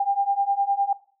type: beating tone pair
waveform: sine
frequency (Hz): 792 / 801.8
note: G5 / G5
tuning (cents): +18 / +39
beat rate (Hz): 9.8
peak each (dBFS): -23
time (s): 0-0.93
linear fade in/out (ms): 5
effects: noise-tail reverb RT60 0.4 s tail -18 dB re dry